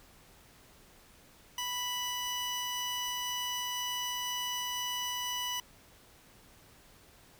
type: tone pair together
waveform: 30% pulse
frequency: 986 / 2960 Hz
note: B5 / F#7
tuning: -3 / 0 cents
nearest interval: octave + perfect fifth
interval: 1903 cents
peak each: -35 / -32 dBFS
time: 1.58-5.6 s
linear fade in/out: 2 ms
effects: pink hiss -59 dBFS RMS until 7.39 s